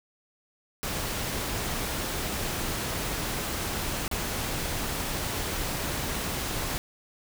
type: noise with dropouts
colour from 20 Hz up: pink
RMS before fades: -31 dBFS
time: 0.83-6.78 s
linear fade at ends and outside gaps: 0 ms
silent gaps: 4.079-4.113 s
effects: none